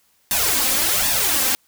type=noise with flanger; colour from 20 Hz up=white; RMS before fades=-19 dBFS; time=0.31-1.55 s; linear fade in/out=0 ms; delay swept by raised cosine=1.1 to 3.9 ms; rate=1.3 Hz; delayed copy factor=+0.75; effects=white hiss -61 dBFS RMS until 1.67 s